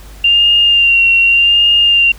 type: tone with vibrato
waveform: sine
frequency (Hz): 2784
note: F7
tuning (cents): -6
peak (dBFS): -6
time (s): 0.24-2.12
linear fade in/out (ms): 5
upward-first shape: sine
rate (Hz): 0.85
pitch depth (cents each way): 29
effects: added 50 Hz sine -32 dBFS peak until 2.18 s + pink hiss -40 dBFS RMS until 2.18 s